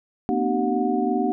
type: tone cluster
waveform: sine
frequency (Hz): 232.5 / 255.4 / 301.5 / 383.4 / 726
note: A#3 / C4 / D4 / G4 / F#5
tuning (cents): -4 / -42 / +46 / -38 / -33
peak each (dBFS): -26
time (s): 0.29-1.32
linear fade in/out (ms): 0
effects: none